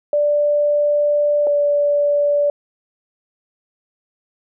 sine tone pair in turn, 587.3 / 580.2 Hz, D5 / D5, 0 / -21 cents, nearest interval unison, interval 21 cents, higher first, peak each -13 dBFS, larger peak neither, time 0.13-1.47 / 1.47-2.5 s, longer first, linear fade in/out 2 ms, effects none

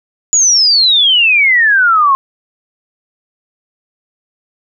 sine exponential sweep, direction down, 6970 to 1059 Hz, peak -6 dBFS, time 0.33-2.15 s, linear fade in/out 0 ms, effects none

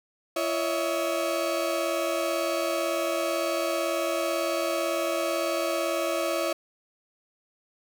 35% pulse tone cluster, 339.5 / 561 / 641 Hz, F4 / C#5 / E5, -49 / +21 / -49 cents, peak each -30 / -28 / -27 dBFS, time 0.36-6.53 s, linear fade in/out 5 ms, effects none

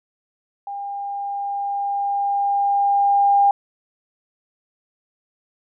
sine tone with level ramp, 803 Hz, G5, 41 cents sharp, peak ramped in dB -27 to -11 dBFS, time 0.67-3.51 s, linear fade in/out 2 ms, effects none

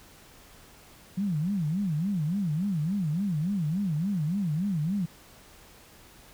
sine tone with vibrato, 174.61 Hz, F3, in tune, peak -25 dBFS, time 1.17-5.06 s, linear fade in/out 10 ms, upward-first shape sine, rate 3.5 Hz, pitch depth 290 cents each way, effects pink hiss -53 dBFS RMS until 6.33 s

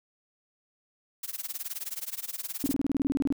blue noise with tremolo, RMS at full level -33 dBFS, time 1.23-2.74 s, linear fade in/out 5 ms, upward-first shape sine, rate 19 Hz, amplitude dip 95%
sine tone bursts, 277.2 Hz, C#4, in tune, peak -23 dBFS, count 14, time 2.64-3.325 s, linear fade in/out 0 ms, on 22 ms, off 29 ms
effects none

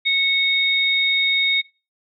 sine tone pair together, 2209 / 3715 Hz, C#7 / A#7, -7 / -7 cents, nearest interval major sixth, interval 900 cents, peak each -18 dBFS, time 0.05-1.62 s, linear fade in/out 20 ms, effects noise-tail reverb RT60 0.3 s tail -23 dB re dry

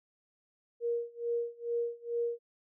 sine tone with tremolo, 471.1 Hz, A#4, 18 cents sharp, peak -28 dBFS, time 0.8-2.39 s, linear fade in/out 50 ms, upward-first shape sine, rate 2.3 Hz, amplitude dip 95%, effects none

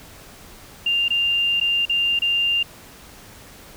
sine tone with dropouts, 2794 Hz, F7, in tune, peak -17 dBFS, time 0.86-2.63 s, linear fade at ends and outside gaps 5 ms, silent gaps 1.083-1.104 / 1.601-1.611 / 1.854-1.895 / 2.191-2.219 s, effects pink hiss -44 dBFS RMS until 3.76 s

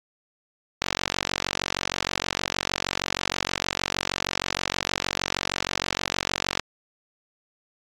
click train, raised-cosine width 0.2 ms, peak -5 dBFS, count 269, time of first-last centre 0.82-6.596 s, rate 46.4 Hz, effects AAC 64 kbps

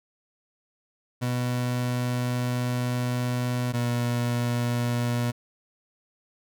30% pulse tone pair in turn, 123.47 / 120.44 Hz, B2 / B2, 0 / -43 cents, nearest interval unison, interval 43 cents, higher first, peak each -22 / -21 dBFS, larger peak second, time 1.21-3.73 / 3.73-5.32 s, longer first, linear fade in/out 20 ms, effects none

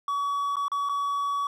triangle tone with dropouts, 1133 Hz, C#6, 37 cents sharp, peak -23 dBFS, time 0.08-1.47 s, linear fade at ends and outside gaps 2 ms, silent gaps 0.558-0.567 / 0.682-0.717 / 0.889-0.894 s, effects none

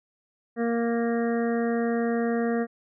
harmonic tone, 233.1 Hz, A#3, in tune, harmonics 1 / 2 / 3 / 5 / 6 / 7 / 8, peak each -25 / -27 / -33 / -41 / -43 / -41 / -39 dBFS, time 0.56-2.67 s, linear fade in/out 50 ms, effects none

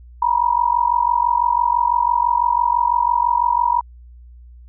sine tone with amplitude modulation, 960 Hz, B5, 49 cents flat, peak -10 dBFS, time 0.22-3.81 s, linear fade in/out 5 ms, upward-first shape sine, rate 46 Hz, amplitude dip 90%, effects added 60 Hz sine -39 dBFS peak until 4.68 s

